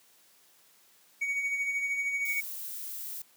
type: tone with tremolo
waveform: triangle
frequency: 2244 Hz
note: C#7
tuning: 21 cents sharp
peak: -25 dBFS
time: 1.21-2.41 s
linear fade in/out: 10 ms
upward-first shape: sine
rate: 13 Hz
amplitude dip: 45%
type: noise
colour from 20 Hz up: violet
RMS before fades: -39 dBFS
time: 2.25-3.22 s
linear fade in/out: 5 ms
effects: white hiss -62 dBFS RMS until 3.36 s + high-pass 150 Hz 12 dB/octave